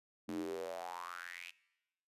square tone with high-pass filter sweep, 43.65 Hz, F1, in tune, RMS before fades -44 dBFS, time 0.28-1.51 s, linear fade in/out 10 ms, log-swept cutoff 250 to 2700 Hz, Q 6.5, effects noise-tail reverb RT60 1.0 s tail -21 dB re dry + resampled to 32000 Hz

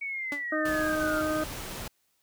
sine linear sweep, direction down, 2254 to 1372 Hz, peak -31 dBFS, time 0.01-1.22 s, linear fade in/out 10 ms
sawtooth tone with exponential decay, 287.9 Hz, D4, 34 cents flat, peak -27 dBFS, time 0.32-0.46 s, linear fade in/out 2 ms, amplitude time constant 29 ms
harmonic tone, 309.5 Hz, D#4, 9 cents flat, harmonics 1 / 2 / 4 / 5, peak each -30 / -30 / -34 / -37 dBFS, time 0.52-1.44 s, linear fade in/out 5 ms
pink noise, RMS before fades -38 dBFS, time 0.65-1.88 s, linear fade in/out 5 ms
effects white hiss -72 dBFS RMS until 2.22 s

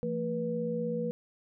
sine tone cluster, 168.9 / 225 / 486.4 Hz, E3 / A3 / B4, +42 / +39 / -26 cents, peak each -36 / -35 / -32 dBFS, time 0.03-1.11 s, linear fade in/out 0 ms, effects none

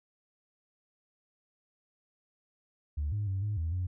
sine tone with pitch steps, 73.6 / 104 / 96.2 / 104.6 / 81.6 / 91 Hz, D2 / G#2 / G2 / G#2 / E2 / F#2, +4 / +3 / -32 / +13 / -17 / -28 cents, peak -28 dBFS, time 2.97-3.87 s, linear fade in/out 10 ms, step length 150 ms, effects tanh soft clip ceiling -26 dBFS

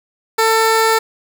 15% pulse tone, 446.4 Hz, A4, 25 cents sharp, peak -5 dBFS, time 0.38-0.99 s, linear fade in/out 10 ms, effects none

